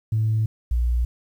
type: tone pair in turn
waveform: sine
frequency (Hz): 109.7 / 59.71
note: A2 / A#1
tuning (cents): -5 / +42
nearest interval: major seventh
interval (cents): 1053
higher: first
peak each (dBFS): -17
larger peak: neither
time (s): 0.12-0.46 / 0.71-1.05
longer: neither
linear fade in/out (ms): 5
effects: tanh soft clip ceiling -14 dBFS + 9-bit